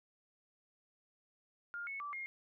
sine tone with pitch steps, 1410 / 2202 / 1162 / 2135 Hz, F6 / C#7 / D6 / C7, +16 / -12 / -19 / +34 cents, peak -40 dBFS, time 1.74-2.26 s, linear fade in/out 0 ms, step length 130 ms, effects none

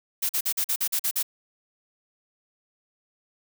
blue noise bursts, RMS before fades -25 dBFS, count 9, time 0.22-1.229 s, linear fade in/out 10 ms, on 73 ms, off 44 ms, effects none

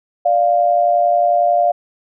sine tone pair together, 587.4 / 698.5 Hz, D5 / F5, 0 / 0 cents, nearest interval minor third, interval 300 cents, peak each -17 / -12 dBFS, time 0.25-1.72 s, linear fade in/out 10 ms, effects none

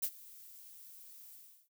violet noise with ADSR envelope, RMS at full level -32 dBFS, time 0.02-1.69 s, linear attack 16 ms, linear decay 60 ms, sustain -22 dB, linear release 350 ms, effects none

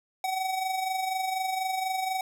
square tone with amplitude modulation, 756 Hz, F#5, 37 cents sharp, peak -26 dBFS, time 0.24-2.21 s, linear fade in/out 2 ms, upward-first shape sine, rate 24.1 Hz, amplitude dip 50%, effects none

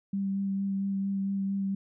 sine tone with vibrato, 196 Hz, G3, in tune, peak -27 dBFS, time 0.13-1.75 s, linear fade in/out 5 ms, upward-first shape sine, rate 4.4 Hz, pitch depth 13 cents each way, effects none

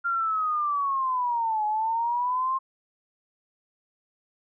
sine linear two-way sweep, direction down then up, 1396.9 to 841 to 1067 Hz, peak -23 dBFS, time 0.04-2.59 s, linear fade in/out 20 ms, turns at 1.65 s, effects none

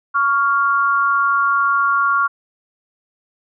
sine tone pair together, 1118.9 / 1396.9 Hz, C#6 / F6, +16 / 0 cents, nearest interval major third, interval 384 cents, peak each -16 dBFS, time 0.14-2.28 s, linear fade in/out 20 ms, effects none

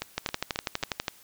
two click trains, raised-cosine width 0.2 ms, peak -13 / -10 dBFS, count 4 / 12, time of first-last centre 0.02-0.829 / 0.18-1.082 s, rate 3.71 / 12.2 Hz, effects white hiss -55 dBFS RMS until 1.23 s

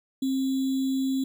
sine tone with sample-and-hold, 266 Hz, C4, 29 cents sharp, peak -23 dBFS, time 0.22-1.24 s, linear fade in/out 5 ms, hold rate 3675 Hz, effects none

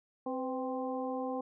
harmonic tone with a mistuned harmonic, 261.6 Hz, C4, in tune, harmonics 1 / 2 / 3 / 4, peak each -37 / -37 / -40 / -44 dBFS, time 0.26-1.41 s, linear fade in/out 5 ms, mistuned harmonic 2, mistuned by -54 cents, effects none

